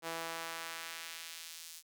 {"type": "tone with high-pass filter sweep", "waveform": "sawtooth", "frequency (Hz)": 164.81, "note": "E3", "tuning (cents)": 0, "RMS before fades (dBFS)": -44, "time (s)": [0.02, 1.83], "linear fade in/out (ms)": 50, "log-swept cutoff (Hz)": [540, 5800], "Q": 0.79, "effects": []}